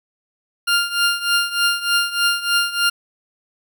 20% pulse tone with tremolo, 1400 Hz, F6, 4 cents sharp, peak -8 dBFS, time 0.67-2.9 s, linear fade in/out 10 ms, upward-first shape triangle, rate 3.3 Hz, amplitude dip 85%, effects none

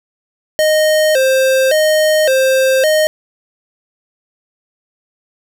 square tone with vibrato, 571 Hz, D5, 49 cents flat, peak -10 dBFS, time 0.59-3.07 s, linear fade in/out 0 ms, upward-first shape square, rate 0.89 Hz, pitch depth 140 cents each way, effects none

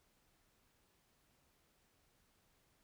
silence, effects pink hiss -75 dBFS RMS until 2.83 s

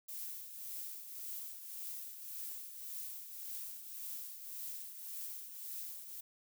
violet noise with tremolo, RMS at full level -43 dBFS, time 0.08-6.21 s, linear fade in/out 10 ms, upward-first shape triangle, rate 1.8 Hz, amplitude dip 60%, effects none

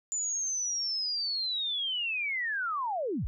sine linear sweep, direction down, 7090 to 30.87 Hz, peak -29 dBFS, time 0.12-3.27 s, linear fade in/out 0 ms, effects none

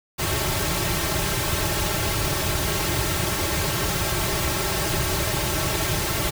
pink noise with comb filter, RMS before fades -24 dBFS, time 0.18-6.31 s, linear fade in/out 20 ms, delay 4.1 ms, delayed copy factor -0.95, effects none

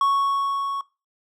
triangle tone with level ramp, 1108.7 Hz, C#6, in tune, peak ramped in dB -14 to -23 dBFS, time 0.01-0.81 s, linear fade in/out 2 ms, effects noise-tail reverb RT60 0.3 s tail -22 dB re dry

